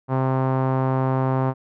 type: tone with low-pass filter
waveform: sawtooth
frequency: 131.5 Hz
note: C3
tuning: 9 cents sharp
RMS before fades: -21 dBFS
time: 0.08-1.54 s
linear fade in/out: 50 ms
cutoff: 1000 Hz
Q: 2
effects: none